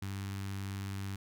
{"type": "tone with notch filter", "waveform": "sawtooth", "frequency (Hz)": 98.1, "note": "G2", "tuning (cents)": 2, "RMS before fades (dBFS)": -39, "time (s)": [0.02, 1.16], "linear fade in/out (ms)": 5, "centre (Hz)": 550, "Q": 0.65, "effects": []}